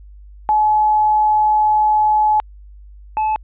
sine / triangle tone pair in turn, 853 / 863.9 Hz, G#5 / A5, +46 / -32 cents, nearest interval unison, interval 22 cents, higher second, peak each -11 / -13 dBFS, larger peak first, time 0.49-2.4 / 3.17-3.36 s, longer first, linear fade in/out 0 ms, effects added 50 Hz sine -37 dBFS peak until 3.43 s + resampled to 8000 Hz

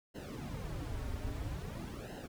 brown noise with flanger, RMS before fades -41 dBFS, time 0.14-2.28 s, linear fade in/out 20 ms, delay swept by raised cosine 0.85 to 6.05 ms, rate 0.5 Hz, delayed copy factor -0.9, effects none

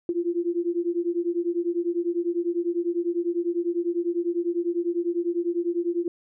sine beating tone pair, 340 / 350 Hz, F4 / F4, -46 / +4 cents, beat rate 10 Hz, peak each -26 dBFS, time 0.09-6.08 s, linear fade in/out 2 ms, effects none

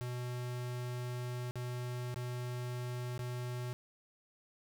square tone with dropouts, 123.47 Hz, B2, in tune, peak -38 dBFS, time 0.01-3.73 s, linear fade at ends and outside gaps 0 ms, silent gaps 1.51-1.556 / 2.143-2.16 / 3.178-3.192 s, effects none

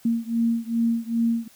sine beating tone pair, 230 / 232.5 Hz, A#3 / A#3, -23 / -4 cents, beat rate 2.5 Hz, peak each -23 / -24 dBFS, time 0.05-1.48 s, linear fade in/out 5 ms, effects white hiss -54 dBFS RMS until 1.55 s

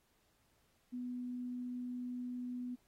sine tone, 247.4 Hz, B3, 3 cents sharp, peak -39 dBFS, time 0.92-2.76 s, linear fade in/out 20 ms, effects pink hiss -75 dBFS RMS until 2.87 s + AAC 48 kbps

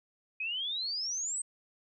sine exponential sweep, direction up, 2485 to 8372 Hz, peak -32 dBFS, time 0.4-1.42 s, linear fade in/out 5 ms, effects none

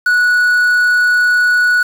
triangle tone with quantisation, 1469 Hz, F#6, 13 cents flat, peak -7 dBFS, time 0.06-1.83 s, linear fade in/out 5 ms, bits 5, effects none

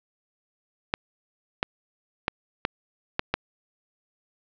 clicks, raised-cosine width 0.3 ms, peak -6 dBFS, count 6, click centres 0.939 / 1.629 / 2.281 / 2.651 / 3.194 / 3.34 s, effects low-pass 4000 Hz 12 dB/octave

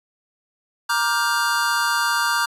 square chord, G minor seventh, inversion first, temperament just, 940.8 / 1176 / 1411.2 / 1568 Hz, Bb5 / D6 / F6 / G6, +16 / +2 / +18 / 0 cents, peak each -25 dBFS, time 0.89-2.46 s, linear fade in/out 10 ms, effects resampled to 32000 Hz

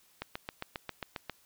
click train, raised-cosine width 0.3 ms, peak -20 dBFS, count 9, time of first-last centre 0.22-1.297 s, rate 7.43 Hz, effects white hiss -65 dBFS RMS until 1.45 s

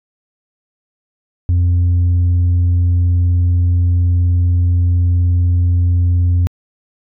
sine tone, 87.9 Hz, F2, 12 cents sharp, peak -7 dBFS, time 1.49-6.47 s, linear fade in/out 0 ms, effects tanh soft clip ceiling -9 dBFS

